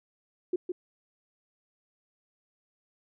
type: tone with echo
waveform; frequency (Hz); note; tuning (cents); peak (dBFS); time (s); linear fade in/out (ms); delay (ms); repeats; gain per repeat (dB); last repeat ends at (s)
sine; 360; F#4; -47; -24; 0.53-0.56; 5; 160; 1; -5; 0.72
effects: none